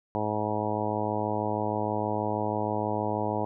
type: harmonic tone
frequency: 106.3 Hz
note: G#2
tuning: 41 cents sharp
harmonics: 1 / 2 / 3 / 4 / 5 / 6 / 7 / 8 / 9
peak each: -35 / -35 / -35 / -35 / -35 / -35 / -35 / -35 / -35 dBFS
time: 0.15-3.45 s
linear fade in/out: 0 ms
effects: none